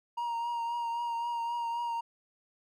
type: tone with vibrato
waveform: triangle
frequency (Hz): 939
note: A#5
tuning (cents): +12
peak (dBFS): -29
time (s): 0.17-2.01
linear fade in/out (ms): 10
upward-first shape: triangle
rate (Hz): 3.8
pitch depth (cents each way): 29
effects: none